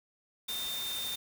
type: tone in noise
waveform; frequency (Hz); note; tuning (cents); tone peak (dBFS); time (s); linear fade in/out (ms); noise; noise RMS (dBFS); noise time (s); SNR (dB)
sine; 3625; A#7; -49; -35; 0.48-1.16; 10; white; -40; 0.48-1.16; +2
effects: none